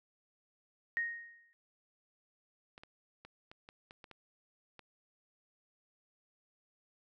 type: tone with exponential decay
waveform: sine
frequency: 1864.7 Hz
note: A#6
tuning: in tune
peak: -29 dBFS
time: 0.97-1.53 s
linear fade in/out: 0 ms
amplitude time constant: 120 ms
type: clicks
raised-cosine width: 0.3 ms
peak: -35 dBFS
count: 9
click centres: 2.779 / 2.835 / 3.25 / 3.515 / 3.689 / 3.909 / 4.042 / 4.113 / 4.793 s
effects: none